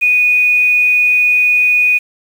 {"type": "tone with quantisation", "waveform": "sine", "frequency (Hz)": 2474, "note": "D#7", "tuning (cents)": -10, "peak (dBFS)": -8, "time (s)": [0.01, 1.99], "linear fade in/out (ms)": 20, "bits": 6, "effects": []}